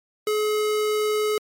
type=tone; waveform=square; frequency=425.2 Hz; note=G#4; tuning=41 cents sharp; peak=-21 dBFS; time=0.27-1.38 s; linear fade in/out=2 ms; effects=MP3 64 kbps